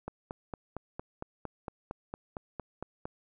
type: click train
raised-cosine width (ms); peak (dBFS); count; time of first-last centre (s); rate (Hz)
1; -23; 14; 0.08-3.055; 4.37
effects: none